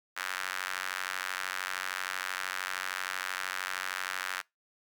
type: tone with high-pass filter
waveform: sawtooth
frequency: 93 Hz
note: F#2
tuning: 9 cents sharp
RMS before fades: -36 dBFS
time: 0.16-4.42 s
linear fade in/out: 20 ms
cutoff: 1500 Hz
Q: 2.2
effects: noise-tail reverb RT60 0.2 s tail -24 dB re dry